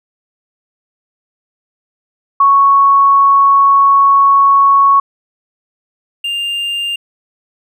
sine / triangle tone pair in turn, 1108.7 / 2800 Hz, C#6 / F7, 0 / +4 cents, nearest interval octave + major third, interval 1604 cents, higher second, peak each -5 / -14 dBFS, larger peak first, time 2.4-5 / 6.24-6.96 s, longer first, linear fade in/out 5 ms, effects none

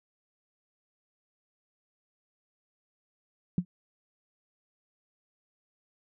sine tone with exponential decay, 177.7 Hz, F3, 30 cents sharp, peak -19 dBFS, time 3.58-3.65 s, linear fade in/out 2 ms, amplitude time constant 15 ms, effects none

